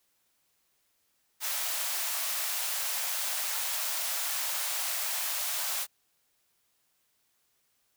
white high-pass noise, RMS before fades -32 dBFS, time 1.4-5.87 s, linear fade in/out 50 ms, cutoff 580 Hz, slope 48 dB/octave, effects white hiss -73 dBFS RMS until 7.96 s

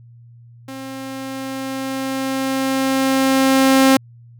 sawtooth tone with level ramp, 266.6 Hz, C4, 33 cents sharp, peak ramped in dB -26 to -5 dBFS, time 0.68-3.97 s, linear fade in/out 5 ms, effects added 118 Hz sine -41 dBFS peak until 4.39 s

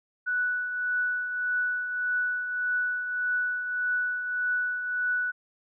sine tone with tremolo, 1480 Hz, F#6, in tune, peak -23 dBFS, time 0.26-5.32 s, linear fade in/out 20 ms, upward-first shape triangle, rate 1.7 Hz, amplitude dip 55%, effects none

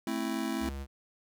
square chord, A minor, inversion none, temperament just, 220 / 264 / 330 Hz, A3 / C4 / E4, 0 / +16 / +2 cents, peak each -36 dBFS, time 0.07-0.69 s, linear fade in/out 2 ms
square tone, 68.6 Hz, C#2, 17 cents flat, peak -37 dBFS, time 0.6-0.87 s, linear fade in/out 50 ms
effects none

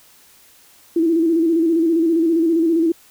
sine tone with vibrato, 329.6 Hz, E4, in tune, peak -13 dBFS, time 0.96-2.92 s, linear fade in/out 5 ms, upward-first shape square, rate 15 Hz, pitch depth 49 cents each way, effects white hiss -50 dBFS RMS until 3.1 s

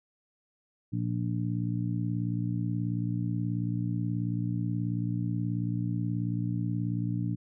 harmonic tone, 58.5 Hz, A#1, 7 cents sharp, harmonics 2 / 3 / 4 / 5, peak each -30 / -33 / -39 / -36 dBFS, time 0.92-7.36 s, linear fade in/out 20 ms, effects none

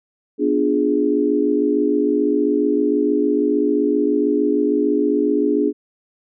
sine chord, B diminished seventh, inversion none, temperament equal, 246.9 / 293.7 / 349.2 / 415.3 Hz, B3 / D4 / F4 / Ab4, 0 / 0 / 0 / 0 cents, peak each -23 / -18 / -24 / -19 dBFS, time 0.38-5.73 s, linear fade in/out 50 ms, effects none

